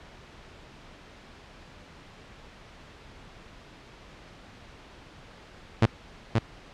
sawtooth tone with echo, 113 Hz, A2, 47 cents sharp, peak -12 dBFS, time 5.82-5.86 s, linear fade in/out 5 ms, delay 530 ms, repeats 1, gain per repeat -4 dB, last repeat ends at 6.39 s, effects pink hiss -49 dBFS RMS until 6.73 s + low-pass 4000 Hz 12 dB/octave

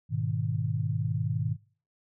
sine chord, G# minor, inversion none, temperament equal, 103.83 / 123.47 / 155.56 Hz, G#2 / B2 / D#3, 0 / 0 / 0 cents, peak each -31 dBFS, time 0.09-1.57 s, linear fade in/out 50 ms, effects noise-tail reverb RT60 0.4 s tail -22 dB re dry

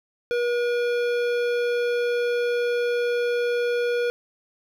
triangle tone with hard clipping, 481.1 Hz, B4, 45 cents flat, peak -23 dBFS, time 0.31-4.1 s, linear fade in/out 0 ms, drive 18 dB, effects none

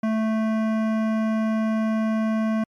sine tone with hard clipping, 220 Hz, A3, in tune, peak -22 dBFS, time 0.03-2.64 s, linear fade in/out 5 ms, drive 15 dB, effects MP3 96 kbps

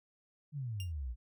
sine exponential sweep, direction down, 154.6 to 55 Hz, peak -36 dBFS, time 0.52-1.16 s, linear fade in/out 50 ms
sawtooth tone with exponential decay, 2800 Hz, F7, 4 cents sharp, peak -37 dBFS, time 0.8-0.92 s, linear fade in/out 1 ms, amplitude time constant 26 ms
effects none

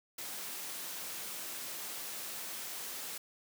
white high-pass noise, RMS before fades -42 dBFS, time 0.18-3.18 s, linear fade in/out 5 ms, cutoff 180 Hz, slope 12 dB/octave, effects none

